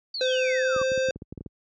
sine exponential sweep, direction down, 4633 to 1100 Hz, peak -29 dBFS, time 0.14-0.83 s, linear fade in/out 5 ms
square tone with pitch glide, 514 to 522.7 Hz, C5 to C5, -31 to -2 cents, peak -23 dBFS, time 0.21-1.11 s, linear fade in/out 2 ms, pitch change +29 cents, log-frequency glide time 0.51-0.83 s
clicks, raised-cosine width 3 ms, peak -24 dBFS, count 11, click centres 0.763 / 0.815 / 0.918 / 0.977 / 1.087 / 1.16 / 1.221 / 1.325 / 1.377 / 1.409 / 1.462 s
effects high-pass 60 Hz 12 dB/octave + resampled to 16000 Hz

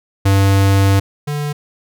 square tone pair in turn, 98 / 146.93 Hz, G2 / D3, 0 / +1 cents, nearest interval perfect fifth, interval 701 cents, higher second, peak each -10 / -19 dBFS, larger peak first, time 0.25-1 / 1.27-1.53 s, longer first, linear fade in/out 10 ms, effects none

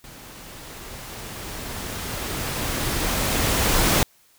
pink noise with level ramp, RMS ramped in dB -43 to -18 dBFS, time 0.04-4.03 s, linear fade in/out 0 ms, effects white hiss -58 dBFS RMS until 4.38 s

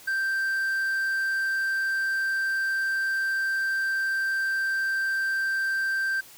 triangle tone, 1568 Hz, G6, in tune, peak -22 dBFS, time 0.07-6.21 s, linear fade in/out 10 ms, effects white hiss -49 dBFS RMS until 6.37 s

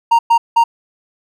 triangle tone bursts at uneven times, 928 Hz, A#5, 8 cents flat, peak -5 dBFS, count 3, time 0.11-0.19 / 0.3-0.38 / 0.56-0.64 s, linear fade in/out 10 ms, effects none

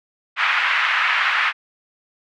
white band-pass noise, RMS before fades -19 dBFS, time 0.36-1.53 s, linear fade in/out 50 ms, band 1100 to 2400 Hz, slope 24 dB/octave, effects none

